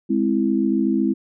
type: chord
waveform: sine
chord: Ab augmented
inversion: none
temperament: equal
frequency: 207.7 / 261.6 / 329.6 Hz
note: Ab3 / C4 / E4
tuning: 0 / 0 / 0 cents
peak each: -21 dBFS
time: 0.09-1.14 s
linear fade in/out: 20 ms
effects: none